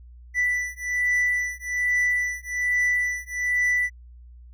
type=beating tone pair; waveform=triangle; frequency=1975.5 / 1976.7 Hz; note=B6 / B6; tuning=0 / +1 cents; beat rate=1.2 Hz; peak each=-23 dBFS; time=0.34-3.9 s; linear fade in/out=50 ms; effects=added 60 Hz sine -43 dBFS peak until 4.53 s